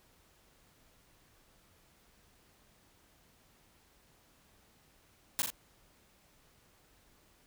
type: noise with echo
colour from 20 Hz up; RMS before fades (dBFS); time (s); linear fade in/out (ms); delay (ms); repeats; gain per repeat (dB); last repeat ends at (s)
white; -31; 5.39-5.42; 0; 41; 2; -4; 5.502
effects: pink hiss -66 dBFS RMS until 7.46 s